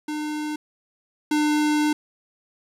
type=tone pair in turn; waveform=square; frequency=302.3 / 300.6 Hz; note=D#4 / D4; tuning=-50 / +40 cents; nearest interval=unison; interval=10 cents; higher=first; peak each=-27 / -19 dBFS; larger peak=second; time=0.08-0.56 / 1.31-1.93 s; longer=second; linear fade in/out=5 ms; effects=low-pass 11000 Hz 12 dB/octave + 9-bit